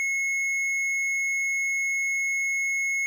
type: tone with hard clipping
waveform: sine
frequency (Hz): 2177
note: C#7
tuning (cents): -32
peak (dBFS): -25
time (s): 0-3.06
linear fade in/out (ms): 0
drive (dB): 6
effects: none